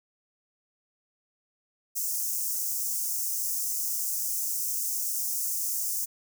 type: high-pass noise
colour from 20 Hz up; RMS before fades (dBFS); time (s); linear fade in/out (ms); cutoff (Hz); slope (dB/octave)
white; -30; 1.95-6.06; 20; 5600; 48
effects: none